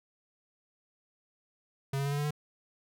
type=tone with pitch steps; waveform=square; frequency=136.9 / 139.21 / 141.56 / 143.96 / 146.39 / 148.86 Hz; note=C#3 / C#3 / C#3 / D3 / D3 / D3; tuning=-21 / +8 / +37 / -34 / -5 / +24 cents; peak=-30 dBFS; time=1.93-2.308 s; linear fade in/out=5 ms; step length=63 ms; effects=none